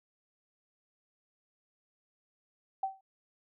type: tone with exponential decay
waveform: sine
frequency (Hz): 771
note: G5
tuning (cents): -29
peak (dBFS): -26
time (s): 2.83-3.01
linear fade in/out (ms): 5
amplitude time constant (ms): 38
effects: none